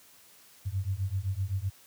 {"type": "beating tone pair", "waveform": "sine", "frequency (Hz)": [92.5, 100.3], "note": ["F#2", "G2"], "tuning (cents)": [0, 40], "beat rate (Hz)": 7.8, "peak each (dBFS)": -31, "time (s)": [0.65, 1.7], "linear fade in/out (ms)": 20, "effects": ["white hiss -57 dBFS RMS until 1.86 s", "high-pass 60 Hz 12 dB/octave"]}